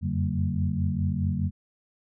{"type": "tone cluster", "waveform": "sine", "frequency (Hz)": [87.1, 91.9, 141.1, 187.9, 227.6], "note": ["F2", "F#2", "C#3", "F#3", "A#3"], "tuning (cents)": [-4, -11, 31, 27, -41], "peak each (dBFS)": [-28, -31, -30, -30, -33], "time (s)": [0.01, 1.51], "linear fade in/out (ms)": 50, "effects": []}